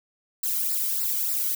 violet noise with flanger, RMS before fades -26 dBFS, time 0.43-1.55 s, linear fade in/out 5 ms, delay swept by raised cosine 0.31 to 1.15 ms, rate 3.4 Hz, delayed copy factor -0.9, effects none

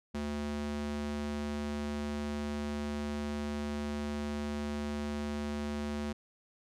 square tone with high-pass filter, 73.42 Hz, D2, in tune, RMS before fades -36 dBFS, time 0.14-6.13 s, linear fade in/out 10 ms, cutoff 150 Hz, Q 3.4, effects low-pass 8000 Hz 12 dB/octave

